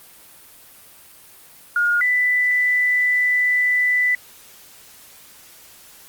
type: tone pair in turn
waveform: sine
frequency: 1427 / 1988 Hz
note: F6 / B6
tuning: +37 / +11 cents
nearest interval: tritone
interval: 574 cents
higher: second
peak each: -15 dBFS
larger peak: neither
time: 1.76-2.01 / 2.01-4.15 s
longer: second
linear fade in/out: 2 ms
effects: white hiss -46 dBFS RMS until 6.08 s + Opus 32 kbps